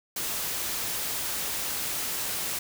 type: noise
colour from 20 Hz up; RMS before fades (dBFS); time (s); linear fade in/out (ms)
white; -31; 0.16-2.59; 5
effects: none